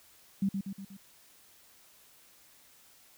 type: tone with echo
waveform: sine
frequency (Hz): 195.7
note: G3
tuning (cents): -3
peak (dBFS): -25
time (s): 0.42-0.49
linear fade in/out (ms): 5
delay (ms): 120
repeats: 4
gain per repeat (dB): -5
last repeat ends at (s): 0.97
effects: white hiss -60 dBFS RMS until 3.17 s